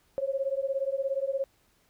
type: beating tone pair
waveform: sine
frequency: 535 / 552 Hz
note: C5 / C#5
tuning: +38 / -7 cents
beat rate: 17 Hz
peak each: -30 dBFS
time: 0.18-1.44 s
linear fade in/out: 0 ms
effects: pink hiss -67 dBFS RMS until 1.89 s